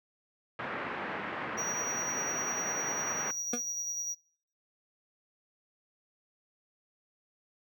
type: low-pass noise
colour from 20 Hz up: white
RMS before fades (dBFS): -37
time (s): 0.59-3.31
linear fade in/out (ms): 2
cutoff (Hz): 2000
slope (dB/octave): 24
type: tone with tremolo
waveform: triangle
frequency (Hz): 5770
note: F#8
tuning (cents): -44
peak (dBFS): -31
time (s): 1.57-4.15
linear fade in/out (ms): 20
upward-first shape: square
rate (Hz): 10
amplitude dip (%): 25
type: tone with exponential decay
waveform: 25% pulse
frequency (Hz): 241.4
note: B3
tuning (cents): -39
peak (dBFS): -23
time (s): 3.53-3.62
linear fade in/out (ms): 5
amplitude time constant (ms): 19
effects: noise-tail reverb RT60 0.6 s tail -26 dB re dry + high-pass 150 Hz 12 dB/octave

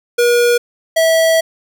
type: tone pair in turn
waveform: square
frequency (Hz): 480 / 651.4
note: B4 / E5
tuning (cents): -49 / -21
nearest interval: perfect fourth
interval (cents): 528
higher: second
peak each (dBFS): -10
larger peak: neither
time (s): 0.18-0.58 / 0.96-1.41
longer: second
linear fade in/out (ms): 10
effects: none

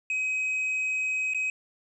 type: tone with dropouts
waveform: triangle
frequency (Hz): 2531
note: D#7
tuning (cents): +29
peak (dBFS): -24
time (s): 0.1-1.5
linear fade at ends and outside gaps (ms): 2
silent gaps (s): 1.337-1.346
effects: resampled to 24000 Hz + 11-bit

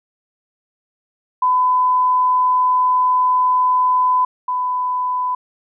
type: tone pair in turn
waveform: sine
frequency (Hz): 1006 / 1000.8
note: B5 / B5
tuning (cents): +32 / +23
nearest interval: unison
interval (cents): 9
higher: first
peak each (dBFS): -12 / -17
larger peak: first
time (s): 1.42-4.25 / 4.48-5.35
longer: first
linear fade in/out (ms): 5
effects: none

